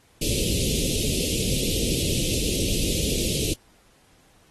pink band-stop noise, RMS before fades -25 dBFS, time 0.21-3.54 s, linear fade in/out 10 ms, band 530 to 2600 Hz, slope 48 dB/octave, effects pink hiss -59 dBFS RMS until 4.5 s + AAC 32 kbps

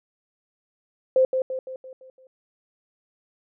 sine tone with echo, 520 Hz, C5, 11 cents flat, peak -14 dBFS, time 1.16-1.25 s, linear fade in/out 2 ms, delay 170 ms, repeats 6, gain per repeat -6 dB, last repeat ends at 2.27 s, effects none

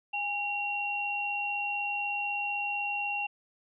sine tone pair together, 817 / 2748 Hz, G#5 / F7, -29 / -29 cents, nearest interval octave + major sixth, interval 2100 cents, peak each -34 / -31 dBFS, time 0.13-3.27 s, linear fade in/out 10 ms, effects none

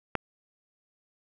click, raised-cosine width 0.5 ms, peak -11 dBFS, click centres 0.153 s, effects none

